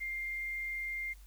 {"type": "tone with quantisation", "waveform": "sine", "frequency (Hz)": 2107, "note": "C7", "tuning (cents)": 12, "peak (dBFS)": -35, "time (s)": [0, 1.14], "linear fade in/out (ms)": 20, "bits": 10, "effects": ["added 48 Hz sine -51 dBFS peak until 1.26 s", "white hiss -64 dBFS RMS until 1.26 s"]}